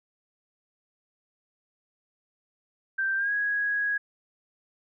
sine tone with pitch glide, 1568 to 1658.4 Hz, G6 to G#6, 0 to -3 cents, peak -24 dBFS, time 2.98-3.98 s, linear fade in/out 10 ms, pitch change +97 cents, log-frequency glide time 3.16-3.32 s, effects none

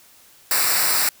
white noise with comb filter, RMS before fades -19 dBFS, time 0.51-1.09 s, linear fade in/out 2 ms, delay 0.31 ms, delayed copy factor -0.75, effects white hiss -51 dBFS RMS until 1.2 s

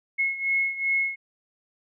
sine beating tone pair, 2174 / 2176.6 Hz, C#7 / C#7, -34 / -32 cents, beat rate 2.6 Hz, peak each -24 / -28 dBFS, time 0.18-1.16 s, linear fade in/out 20 ms, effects none

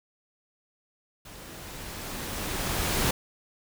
pink noise with level ramp, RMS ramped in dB -46 to -25 dBFS, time 1.25-3.11 s, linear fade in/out 5 ms, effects none

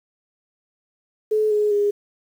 sine tone with pitch steps, 429.7 / 419.9 / 410.3 Hz, A4 / G#4 / G#4, -41 / +19 / -21 cents, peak -16 dBFS, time 1.31-1.91 s, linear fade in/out 10 ms, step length 200 ms, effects 8-bit

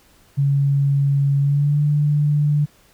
sine tone with pitch glide, 140 to 147.47 Hz, C#3 to D3, +18 to +8 cents, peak -14 dBFS, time 0.37-2.66 s, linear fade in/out 20 ms, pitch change +90 cents, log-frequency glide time 1.39-1.81 s, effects pink hiss -54 dBFS RMS until 2.93 s

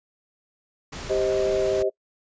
pink noise, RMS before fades -35 dBFS, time 0.92-1.83 s, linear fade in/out 10 ms
sine chord, C minor, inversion second, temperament just, 392.4 / 523.3 / 627.9 Hz, G4 / C5 / Eb5, +2 / 0 / +16 cents, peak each -23 / -27 / -25 dBFS, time 1.09-1.9 s, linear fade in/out 20 ms
effects noise-tail reverb RT60 0.1 s tail -23 dB re dry + resampled to 16000 Hz

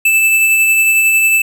square tone with tremolo, 2637 Hz, E7, in tune, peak -8 dBFS, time 0.05-1.42 s, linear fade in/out 5 ms, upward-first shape sine, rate 11 Hz, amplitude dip 25%, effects none

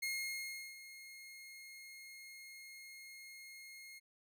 sawtooth tone with ADSR envelope, 2147 Hz, C7, 44 cents sharp, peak -33 dBFS, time 0.02-4 s, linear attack 11 ms, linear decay 720 ms, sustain -15 dB, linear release 24 ms, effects none

